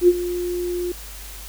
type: tone with ADSR envelope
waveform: sine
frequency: 354 Hz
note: F4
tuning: 23 cents sharp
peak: -7 dBFS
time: 0.01-0.92 s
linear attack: 71 ms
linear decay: 43 ms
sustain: -15 dB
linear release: 4 ms
effects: added 50 Hz sine -37 dBFS peak until 1.48 s + white hiss -39 dBFS RMS until 1.48 s